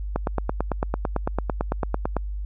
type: click train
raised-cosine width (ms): 1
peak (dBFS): -9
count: 19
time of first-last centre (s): 0.16-2.167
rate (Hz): 8.97
effects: added 50 Hz sine -27 dBFS peak until 2.45 s